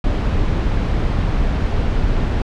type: noise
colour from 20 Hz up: brown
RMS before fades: -17 dBFS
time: 0.04-2.42 s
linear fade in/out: 2 ms
effects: low-pass 4000 Hz 12 dB/octave

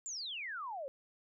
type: exponential sweep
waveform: sine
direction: down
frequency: 7459 to 516 Hz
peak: -39 dBFS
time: 0.06-0.88 s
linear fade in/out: 0 ms
effects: none

